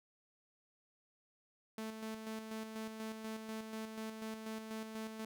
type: tone with tremolo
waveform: sawtooth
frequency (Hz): 220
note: A3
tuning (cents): 0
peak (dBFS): -37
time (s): 1.78-5.25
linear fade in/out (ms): 2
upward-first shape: square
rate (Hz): 4.1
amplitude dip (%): 45
effects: none